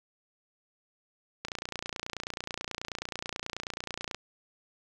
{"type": "click train", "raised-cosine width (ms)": 0.2, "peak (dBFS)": -17, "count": 80, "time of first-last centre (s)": [1.45, 4.146], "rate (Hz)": 29.3, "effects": []}